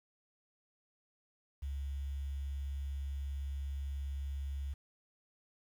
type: tone with quantisation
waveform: sine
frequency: 69.3 Hz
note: C#2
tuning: in tune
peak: -36 dBFS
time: 1.62-4.74 s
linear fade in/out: 10 ms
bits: 10
effects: none

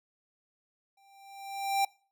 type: tone with exponential growth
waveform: square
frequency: 788 Hz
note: G5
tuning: 9 cents sharp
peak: -24 dBFS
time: 0.97-1.85 s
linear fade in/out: 5 ms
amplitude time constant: 190 ms
effects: noise-tail reverb RT60 0.4 s tail -24 dB re dry

